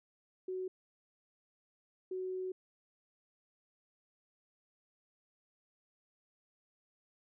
sine tone bursts at uneven times, 371.9 Hz, F#4, 9 cents sharp, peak -36 dBFS, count 2, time 0.48-0.68 / 2.11-2.52 s, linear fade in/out 5 ms, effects none

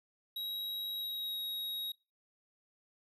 square tone with pitch glide, 3838 to 3794 Hz, A#7 to A#7, +50 to +30 cents, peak -37 dBFS, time 0.36-1.92 s, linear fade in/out 5 ms, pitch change -20 cents, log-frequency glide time 0.94-1.38 s, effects noise-tail reverb RT60 0.3 s tail -22 dB re dry

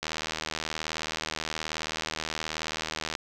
click train, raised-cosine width 0.2 ms, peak -13 dBFS, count 247, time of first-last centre 0.03-3.152 s, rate 78.8 Hz, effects none

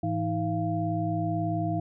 sine tone cluster, 106.6 / 165 / 317.8 / 689 Hz, G#2 / E3 / D#4 / F5, +46 / +2 / +37 / -24 cents, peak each -31 dBFS, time 0.03-1.8 s, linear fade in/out 5 ms, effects none

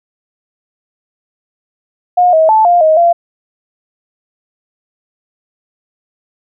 sine tone with pitch steps, 717 / 638 / 874 / 701 / 629 / 686 Hz, F5 / D#5 / A5 / F5 / D#5 / F5, +45 / +43 / -12 / +6 / +19 / -31 cents, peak -5 dBFS, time 2.17-3.13 s, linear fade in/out 10 ms, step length 160 ms, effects none

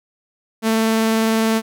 sawtooth tone with vibrato, 222.7 Hz, A3, 21 cents sharp, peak -11 dBFS, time 0.62-1.62 s, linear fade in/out 50 ms, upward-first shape sine, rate 20 Hz, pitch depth 13 cents each way, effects none

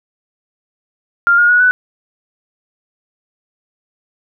sine tone with pitch steps, 1396.9 / 1427.9 / 1459.6 / 1492 Hz, F6 / F6 / F#6 / F#6, 0 / +38 / -24 / +14 cents, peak -7 dBFS, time 1.27-1.71 s, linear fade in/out 0 ms, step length 110 ms, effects none

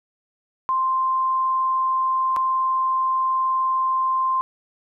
sine tone with dropouts, 1046.5 Hz, C6, in tune, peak -18 dBFS, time 0.69-4.41 s, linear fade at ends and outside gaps 0 ms, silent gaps 2.363-2.368 s, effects none

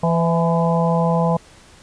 harmonic tone with a mistuned harmonic, 168 Hz, E3, 33 cents sharp, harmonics 1 / 3 / 4 / 5 / 6, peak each -17 / -22 / -23 / -24 / -25 dBFS, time 0.03-1.37 s, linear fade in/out 5 ms, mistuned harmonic 4, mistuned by -33 cents, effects pink hiss -47 dBFS RMS until 1.82 s + resampled to 22050 Hz

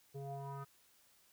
square tone with low-pass filter sweep, 138.59 Hz, C#3, in tune, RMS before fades -45 dBFS, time 0.14-0.65 s, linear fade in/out 20 ms, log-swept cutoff 500 to 1300 Hz, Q 6, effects white hiss -69 dBFS RMS until 1.32 s

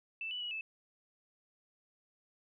sine tone with pitch steps, 2651 / 2967 / 2918 / 2622 Hz, E7 / F#7 / F#7 / E7, +9 / +4 / -25 / -10 cents, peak -37 dBFS, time 0.21-0.61 s, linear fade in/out 2 ms, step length 100 ms, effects none

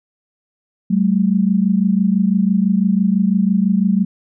sine tone pair together, 189.9 / 215.9 Hz, F#3 / A3, +45 / -33 cents, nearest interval major second, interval 222 cents, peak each -14 / -16 dBFS, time 0.9-4.05 s, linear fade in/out 10 ms, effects none

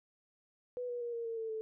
sine tone with pitch steps, 493.9 / 484.3 / 474.9 / 465.6 / 456.6 / 447.7 / 439 Hz, B4 / B4 / A#4 / A#4 / A#4 / A4 / A4, 0 / -34 / +32 / -2 / -36 / +30 / -4 cents, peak -36 dBFS, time 0.77-1.61 s, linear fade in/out 0 ms, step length 120 ms, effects none

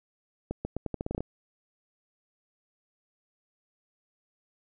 accelerating click train, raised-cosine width 2 ms, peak -18 dBFS, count 11, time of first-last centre 0.51-1.206 s, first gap 140 ms, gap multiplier 0.83, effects none

